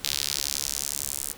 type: tone with high-pass filter sweep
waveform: sawtooth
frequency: 71 Hz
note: C#2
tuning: 42 cents sharp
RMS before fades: -30 dBFS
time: 0.04-1.33 s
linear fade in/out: 5 ms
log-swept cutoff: 3900 to 8900 Hz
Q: 1.6
effects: pink hiss -46 dBFS RMS until 1.37 s